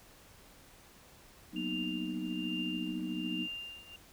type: chord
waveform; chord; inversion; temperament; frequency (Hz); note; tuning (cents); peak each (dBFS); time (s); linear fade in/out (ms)
sine; B major seventh; second; equal; 185 / 233.1 / 246.9 / 311.1; F#3 / A#3 / B3 / D#4; 0 / 0 / 0 / 0; -40 / -43 / -40 / -38; 1.52-3.48; 50
type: tone with tremolo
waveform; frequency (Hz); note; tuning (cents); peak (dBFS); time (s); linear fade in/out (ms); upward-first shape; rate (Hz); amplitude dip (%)
sine; 2794; F7; 0; -36; 1.56-3.96; 2; triangle; 1.2; 90
effects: pink hiss -58 dBFS RMS until 4.12 s